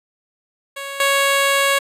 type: tone with level steps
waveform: 10% pulse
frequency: 554.4 Hz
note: C#5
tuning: in tune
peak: -19 / -6 dBFS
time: 0.76-1.79 s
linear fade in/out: 10 ms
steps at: 1 s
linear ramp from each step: 2 ms
effects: resampled to 32000 Hz